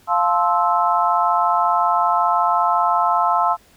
sine chord, F major seventh, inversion none, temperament just, 698.5 / 873.1 / 1047.7 / 1309.6 Hz, F5 / A5 / C6 / E6, 0 / -14 / +2 / -12 cents, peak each -20 dBFS, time 0.07-3.57 s, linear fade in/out 50 ms, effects pink hiss -53 dBFS RMS until 3.76 s

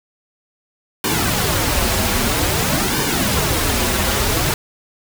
pink noise with flanger, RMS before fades -18 dBFS, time 1.04-4.54 s, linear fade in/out 2 ms, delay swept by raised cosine 1.5 to 6.9 ms, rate 0.51 Hz, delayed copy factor -0.7, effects none

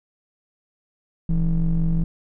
triangle ring-modulated tone, 71.7 Hz, D2, 41 cents flat, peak -12 dBFS, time 1.29-2.04 s, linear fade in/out 5 ms, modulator 94.4 Hz, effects none

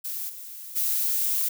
violet noise with level steps, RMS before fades -32 / -40 / -25 dBFS, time 0.04-1.49 s, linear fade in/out 10 ms, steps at 0.28 / 0.75 s, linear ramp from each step 20 ms, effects none

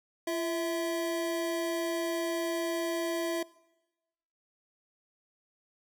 square tone pair together, 340.2 / 655 Hz, F4 / E5, -45 / -11 cents, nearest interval major seventh, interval 1134 cents, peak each -33 / -34 dBFS, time 0.27-3.43 s, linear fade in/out 5 ms, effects noise-tail reverb RT60 1.0 s tail -21 dB re dry

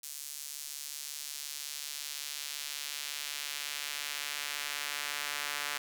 sawtooth tone with high-pass filter sweep, 145.5 Hz, D3, 16 cents flat, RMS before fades -39 dBFS, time 0.03-5.78 s, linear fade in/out 5 ms, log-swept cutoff 6900 to 1600 Hz, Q 0.87, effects none

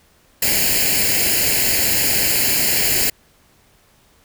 white noise with comb filter, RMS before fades -17 dBFS, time 0.42-3.1 s, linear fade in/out 5 ms, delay 0.42 ms, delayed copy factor +0.8, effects pink hiss -55 dBFS RMS until 4.24 s

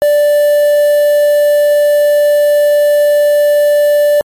triangle tone with quantisation, 587 Hz, D5, 1 cent flat, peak -4 dBFS, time 0.02-4.21 s, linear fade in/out 0 ms, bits 4, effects MP3 64 kbps

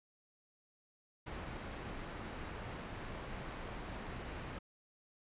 pink low-pass noise, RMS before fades -45 dBFS, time 1.26-4.59 s, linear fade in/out 10 ms, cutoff 2400 Hz, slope 12 dB/octave, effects resampled to 8000 Hz

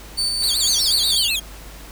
35% pulse tone with tremolo, 4531 Hz, C#8, 37 cents sharp, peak -17 dBFS, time 0.17-1.28 s, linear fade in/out 20 ms, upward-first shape square, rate 4.3 Hz, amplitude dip 25%
click train, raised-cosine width 0.2 ms, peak -22 dBFS, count 114, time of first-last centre 0.42-1.149 s, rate 155 Hz
sawtooth tone with vibrato, 3729 Hz, A#7, in tune, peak -18 dBFS, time 0.43-1.4 s, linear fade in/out 10 ms, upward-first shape sine, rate 8.1 Hz, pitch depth 250 cents each way
sine exponential sweep, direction down, 7459 to 2489 Hz, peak -21 dBFS, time 0.6-1.36 s, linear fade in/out 5 ms
effects added 50 Hz sine -38 dBFS peak until 1.91 s + pink hiss -41 dBFS RMS until 1.91 s

